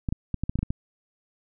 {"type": "clicks", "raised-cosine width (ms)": 5, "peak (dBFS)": -14, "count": 9, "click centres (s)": [0.088, 0.125, 0.343, 0.436, 0.495, 0.556, 0.59, 0.63, 0.705], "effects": []}